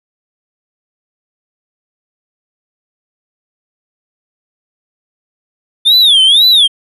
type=tone with vibrato; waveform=triangle; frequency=3500 Hz; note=A7; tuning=10 cents flat; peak=-3 dBFS; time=5.85-6.68 s; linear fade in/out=20 ms; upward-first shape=sine; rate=2 Hz; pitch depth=230 cents each way; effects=resampled to 32000 Hz